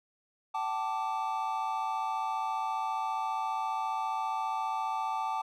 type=chord; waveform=triangle; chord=G suspended second; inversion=none; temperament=equal with one note detuned; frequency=765.2 / 880 / 1174.7 Hz; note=G5 / A5 / D6; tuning=-42 / 0 / 0 cents; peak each=-34 / -31 / -34 dBFS; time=0.54-5.42 s; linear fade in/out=10 ms; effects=none